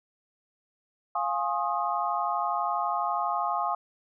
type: chord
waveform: sine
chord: F minor seventh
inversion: none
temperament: equal with one note detuned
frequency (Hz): 698.5 / 830.6 / 1072.2 / 1244.5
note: F5 / Ab5 / C6 / Eb6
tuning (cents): 0 / 0 / +42 / 0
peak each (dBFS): -31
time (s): 1.15-3.75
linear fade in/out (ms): 5
effects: none